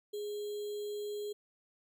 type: tone with sample-and-hold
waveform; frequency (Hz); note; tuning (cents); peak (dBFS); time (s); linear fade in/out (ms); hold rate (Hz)
sine; 415.3; G#4; 0; -36; 0.13-1.33; 10; 3675
effects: none